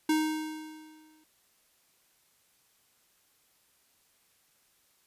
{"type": "tone with exponential decay", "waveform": "square", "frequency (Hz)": 311.1, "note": "D#4", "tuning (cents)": 0, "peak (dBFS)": -23, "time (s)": [0.09, 1.24], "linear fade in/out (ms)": 5, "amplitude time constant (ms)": 250, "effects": ["white hiss -68 dBFS RMS until 5.06 s", "resampled to 32000 Hz"]}